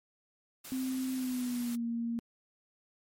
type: noise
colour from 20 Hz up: white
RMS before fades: -46 dBFS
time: 0.64-1.76 s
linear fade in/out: 10 ms
type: tone with pitch glide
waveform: sine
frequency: 260 to 233 Hz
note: C4 to A#3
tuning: -11 to -1 cents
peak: -31 dBFS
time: 0.72-2.19 s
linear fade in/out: 0 ms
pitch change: -190 cents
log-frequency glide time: 1.14-1.84 s
effects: MP3 64 kbps